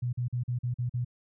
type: tone bursts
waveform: sine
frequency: 122.5 Hz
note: B2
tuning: 14 cents flat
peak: -27 dBFS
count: 7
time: 0.02-1.048 s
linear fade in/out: 10 ms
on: 110 ms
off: 43 ms
effects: none